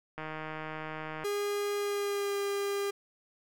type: click train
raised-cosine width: 0.5 ms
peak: -24 dBFS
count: 166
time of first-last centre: 0.18-1.238 s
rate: 156 Hz
type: tone with pitch glide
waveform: 45% pulse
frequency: 408.8 to 401.5 Hz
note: G#4 to G4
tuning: -27 to +41 cents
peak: -30 dBFS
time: 1.24-2.91 s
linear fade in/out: 10 ms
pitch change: -32 cents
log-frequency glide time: 1.78-2.37 s
effects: none